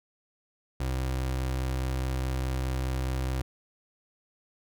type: tone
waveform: 30% pulse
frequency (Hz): 64.8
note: C2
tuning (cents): -16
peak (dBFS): -25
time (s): 0.8-3.42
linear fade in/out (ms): 5
effects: none